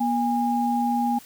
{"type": "tone pair together", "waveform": "sine", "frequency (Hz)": [240.2, 817.6], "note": ["B3", "G#5"], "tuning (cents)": [-48, -27], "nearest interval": "octave + major sixth", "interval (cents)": 2121, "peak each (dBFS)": -23, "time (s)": [0, 1.19], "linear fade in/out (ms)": 10, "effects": ["white hiss -48 dBFS RMS until 1.25 s"]}